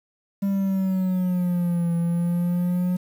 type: exponential two-way sweep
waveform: triangle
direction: down then up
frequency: 198.7 to 169.1 to 181.2 Hz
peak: -18 dBFS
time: 0.42-2.97 s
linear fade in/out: 10 ms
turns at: 1.95 s
effects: 8-bit